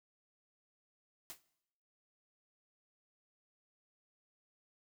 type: noise with exponential decay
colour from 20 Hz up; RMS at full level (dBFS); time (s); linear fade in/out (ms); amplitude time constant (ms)
white; -43; 1.3-1.42; 0; 24
effects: noise-tail reverb RT60 0.8 s tail -19 dB re dry